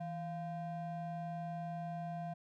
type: ring-modulated tone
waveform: triangle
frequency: 429.8 Hz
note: A4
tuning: 41 cents flat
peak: -34 dBFS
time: 0-2.34 s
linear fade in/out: 10 ms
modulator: 266 Hz
effects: none